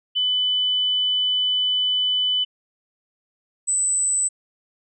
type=tone pair in turn; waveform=sine; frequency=3000 / 8009 Hz; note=F#7 / B8; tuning=+23 / +23 cents; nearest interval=octave + perfect fourth; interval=1700 cents; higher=second; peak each=-18 dBFS; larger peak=neither; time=0.15-2.45 / 3.67-4.29 s; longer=first; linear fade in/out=20 ms; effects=none